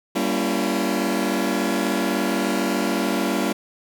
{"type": "chord", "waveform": "sawtooth", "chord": "G diminished seventh", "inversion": "none", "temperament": "just", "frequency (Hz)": [196, 235.2, 282.2, 338.7], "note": ["G3", "Bb3", "Db4", "Fb4"], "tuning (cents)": [0, 16, 31, 47], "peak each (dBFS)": -22, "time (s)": [0.15, 3.53], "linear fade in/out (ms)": 10, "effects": []}